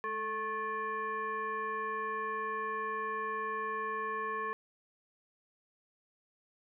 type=tone with frequency modulation; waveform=sine; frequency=1091 Hz; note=C#6; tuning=28 cents flat; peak=-33 dBFS; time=0.04-4.53 s; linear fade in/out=0 ms; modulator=651 Hz; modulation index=1; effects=none